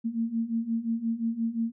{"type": "beating tone pair", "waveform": "sine", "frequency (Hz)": [225.3, 231], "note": ["A3", "A#3"], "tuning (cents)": [41, -16], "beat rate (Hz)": 5.7, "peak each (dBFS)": [-31, -28], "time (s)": [0.04, 1.72], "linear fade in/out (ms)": 20, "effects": []}